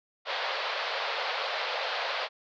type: band-pass noise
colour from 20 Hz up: pink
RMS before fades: -32 dBFS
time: 0.25-2.29 s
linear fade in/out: 50 ms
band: 500 to 4600 Hz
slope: 48 dB/octave
effects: none